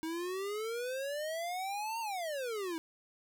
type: exponential two-way sweep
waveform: square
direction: up then down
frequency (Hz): 316.3 to 930 to 316.3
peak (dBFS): -36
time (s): 0.03-2.78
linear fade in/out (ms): 0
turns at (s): 2
effects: none